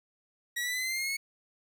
sawtooth linear sweep, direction up, 1905 to 2214 Hz, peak -27 dBFS, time 0.56-1.17 s, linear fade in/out 10 ms, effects none

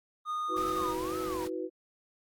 triangle tone, 1230 Hz, D#6, 20 cents flat, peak -29 dBFS, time 0.25-0.95 s, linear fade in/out 50 ms
sine chord, E suspended second, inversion none, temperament equal with one note detuned, 322.8 / 370 / 493.9 Hz, E4 / F#4 / B4, -36 / 0 / 0 cents, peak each -37 / -36 / -38 dBFS, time 0.48-1.7 s, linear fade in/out 50 ms
sine tone with vibrato, 1108 Hz, C#6, 1 cent flat, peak -37 dBFS, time 0.54-1.45 s, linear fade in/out 5 ms, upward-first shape sine, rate 1.9 Hz, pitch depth 280 cents each way
pink noise, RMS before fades -44 dBFS, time 0.56-1.48 s, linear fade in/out 10 ms
effects AAC 64 kbps

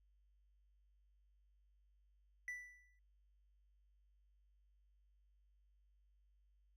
triangle tone with exponential decay, 1975.5 Hz, B6, in tune, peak -39 dBFS, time 2.48-2.99 s, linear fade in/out 1 ms, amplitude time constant 110 ms, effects added 50 Hz sine -70 dBFS peak until 6.76 s

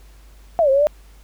sine exponential two-way sweep, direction down then up, 706 to 527 to 610 Hz, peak -12 dBFS, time 0.59-0.87 s, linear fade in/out 0 ms, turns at 0.7 s, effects added 50 Hz sine -43 dBFS peak until 1.23 s + pink hiss -54 dBFS RMS until 1.23 s

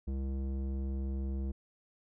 square tone with low-pass filter, 67 Hz, C2, 42 cents sharp, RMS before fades -35 dBFS, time 0.07-1.52 s, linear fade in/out 10 ms, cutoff 330 Hz, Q 1, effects none

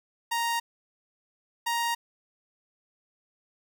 sawtooth tone pair in turn, 933 / 936.3 Hz, A#5 / A#5, +1 / +7 cents, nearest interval unison, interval 6 cents, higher second, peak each -22 dBFS, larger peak neither, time 0.31-0.6 / 1.66-1.95 s, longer neither, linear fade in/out 10 ms, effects none

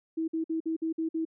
sine tone bursts, 323.4 Hz, E4, 33 cents flat, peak -27 dBFS, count 7, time 0.17-1.252 s, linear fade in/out 10 ms, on 110 ms, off 52 ms, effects none

